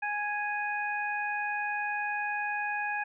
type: harmonic tone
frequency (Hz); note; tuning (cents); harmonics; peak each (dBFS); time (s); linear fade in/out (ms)
830; G#5; -1; 1 / 2 / 3; -33 / -33 / -36; 0.02-3.04; 10
effects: none